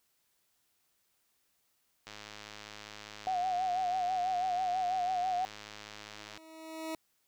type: click train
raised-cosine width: 0.2 ms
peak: -28 dBFS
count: 453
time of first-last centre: 2.07-6.375 s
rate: 105 Hz
type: tone with vibrato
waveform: sine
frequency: 733 Hz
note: F#5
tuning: 16 cents flat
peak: -29 dBFS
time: 3.27-5.45 s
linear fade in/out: 0 ms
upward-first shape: sine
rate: 6.1 Hz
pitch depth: 57 cents each way
type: tone with exponential growth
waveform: 20% pulse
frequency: 320 Hz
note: D#4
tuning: 49 cents sharp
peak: -30 dBFS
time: 5.8-6.95 s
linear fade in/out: 1 ms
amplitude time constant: 250 ms
effects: white hiss -75 dBFS RMS until 7.27 s